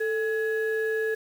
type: tone pair together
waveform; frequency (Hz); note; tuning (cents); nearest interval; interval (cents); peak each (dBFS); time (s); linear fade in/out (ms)
sine; 441.2 / 1683; A4 / G#6; +5 / +23; octave + major seventh; 2318; -24 / -29; 0-1.15; 10
effects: tanh soft clip ceiling -19 dBFS + 8-bit